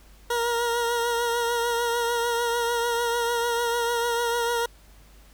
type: tone with vibrato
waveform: 20% pulse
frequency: 471.6 Hz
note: A#4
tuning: 20 cents sharp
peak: -18 dBFS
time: 0.3-4.66 s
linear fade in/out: 5 ms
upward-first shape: triangle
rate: 6.7 Hz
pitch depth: 35 cents each way
effects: added 50 Hz sine -50 dBFS peak until 5.33 s + pink hiss -56 dBFS RMS until 5.33 s